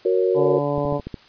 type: chord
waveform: sine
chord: F# major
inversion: none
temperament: equal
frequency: 370 / 466.2 / 554.4 Hz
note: F#4 / A#4 / C#5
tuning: 0 / 0 / 0 cents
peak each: -19 / -20 / -24 dBFS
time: 0.05-0.59 s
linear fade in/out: 5 ms
type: harmonic tone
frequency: 144.2 Hz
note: D3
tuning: 31 cents flat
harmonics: 1 / 2 / 3 / 4 / 5 / 6 / 7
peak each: -27 / -27 / -27 / -24 / -32 / -33 / -32 dBFS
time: 0.34-1.01 s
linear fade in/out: 50 ms
type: click train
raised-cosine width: 3 ms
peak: -17 dBFS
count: 6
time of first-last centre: 0.78-1.142 s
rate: 13.8 Hz
effects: white hiss -50 dBFS RMS until 1.28 s + resampled to 11025 Hz